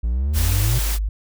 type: exponential sweep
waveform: triangle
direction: up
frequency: 54.4 to 124.1 Hz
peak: -16 dBFS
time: 0.03-0.79 s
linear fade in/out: 10 ms
type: noise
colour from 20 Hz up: white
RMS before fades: -27 dBFS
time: 0.33-0.99 s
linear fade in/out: 50 ms
type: tone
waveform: sine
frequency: 51.1 Hz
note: G#1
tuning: 27 cents flat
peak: -19 dBFS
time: 0.36-1.09 s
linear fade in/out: 5 ms
effects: none